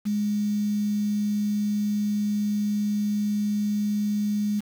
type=tone with quantisation; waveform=sine; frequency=207.7 Hz; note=G#3; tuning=in tune; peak=-22 dBFS; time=0.05-4.61 s; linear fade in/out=20 ms; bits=7; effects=none